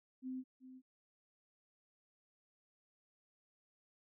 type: tone with echo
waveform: sine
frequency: 258.2 Hz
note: C4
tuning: 23 cents flat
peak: -40 dBFS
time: 0.22-0.44 s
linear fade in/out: 50 ms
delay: 380 ms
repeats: 1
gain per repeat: -12 dB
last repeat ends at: 0.82 s
effects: none